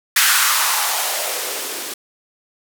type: noise with band-pass filter sweep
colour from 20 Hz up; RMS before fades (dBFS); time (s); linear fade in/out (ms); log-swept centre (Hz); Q
violet; -19; 0.16-1.94; 5; 1600 to 300; 2.6
effects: none